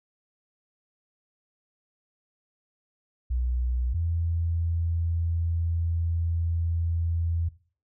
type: tone pair in turn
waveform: sine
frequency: 61.74 / 83.81 Hz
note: B1 / E2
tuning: 0 / +29 cents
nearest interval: perfect fourth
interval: 529 cents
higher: second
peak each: -24 dBFS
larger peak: neither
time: 3.3-3.94 / 3.94-7.49 s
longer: second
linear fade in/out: 10 ms
effects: noise-tail reverb RT60 0.4 s tail -17 dB re dry